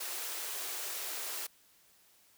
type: high-pass noise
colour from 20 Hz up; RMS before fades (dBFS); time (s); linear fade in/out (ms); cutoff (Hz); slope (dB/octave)
white; -39; 0-1.47; 10; 320; 96
effects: white hiss -65 dBFS RMS until 2.37 s